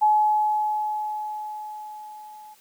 sine tone with level ramp, 850 Hz, G#5, 40 cents sharp, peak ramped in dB -14 to -42 dBFS, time 0.01-2.55 s, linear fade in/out 20 ms, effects white hiss -57 dBFS RMS until 2.6 s + high-pass 100 Hz 12 dB/octave

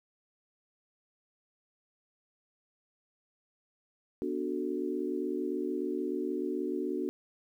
sine chord, B minor seventh, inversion none, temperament equal, 246.9 / 293.7 / 370 / 440 Hz, B3 / D4 / F#4 / A4, 0 / 0 / 0 / 0 cents, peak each -38 / -35 / -34 / -40 dBFS, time 4.22-7.09 s, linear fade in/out 0 ms, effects 11-bit

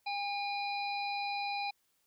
harmonic tone with a mistuned harmonic, 810 Hz, G#5, 43 cents flat, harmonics 1 / 3 / 5 / 6, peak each -35 / -39 / -43 / -49 dBFS, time 0.06-1.71 s, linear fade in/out 10 ms, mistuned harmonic 6, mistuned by +19 cents, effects white hiss -75 dBFS RMS until 2.06 s

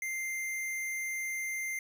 square tone, 2093 Hz, C7, in tune, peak -34 dBFS, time 0.02-1.79 s, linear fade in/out 2 ms, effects none

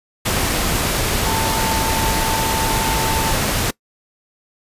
sine tone in noise, 890 Hz, A5, 20 cents sharp, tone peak -22 dBFS, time 1.26-3.33 s, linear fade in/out 10 ms, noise pink, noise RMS -19 dBFS, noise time 0.25-3.71 s, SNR -6 dB, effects noise-tail reverb RT60 0.1 s tail -22 dB re dry + resampled to 32000 Hz

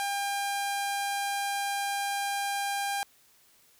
sawtooth tone with low-pass filter, 801 Hz, G5, 37 cents sharp, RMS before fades -31 dBFS, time 0-3.03 s, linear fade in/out 0 ms, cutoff 12000 Hz, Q 1.5, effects white hiss -62 dBFS RMS until 3.79 s

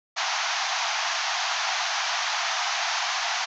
pink band-pass noise, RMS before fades -27 dBFS, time 0.16-3.46 s, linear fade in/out 20 ms, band 670 to 6600 Hz, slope 96 dB/octave, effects none

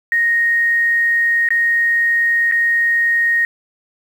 sine tone with dropouts, 1864.7 Hz, A#6, in tune, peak -12 dBFS, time 0.12-3.45 s, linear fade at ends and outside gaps 1 ms, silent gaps 1.488-1.505 / 2.514-2.521 s, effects 7-bit

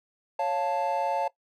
triangle chord, Db augmented, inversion none, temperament equal, 554.4 / 698.5 / 880 Hz, Db5 / F5 / A5, 0 / 0 / 0 cents, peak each -28 / -29 / -26 dBFS, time 0.39-1.28 s, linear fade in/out 5 ms, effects noise-tail reverb RT60 0.1 s tail -18 dB re dry

